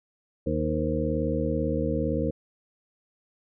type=harmonic tone with a mistuned harmonic; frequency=77.78 Hz; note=D#2; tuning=in tune; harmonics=1 / 2 / 3 / 4 / 6 / 7; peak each=-31 / -31 / -31 / -31 / -31 / -31 dBFS; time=0.46-2.31 s; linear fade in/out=10 ms; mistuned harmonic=7; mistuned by=-55 cents; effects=none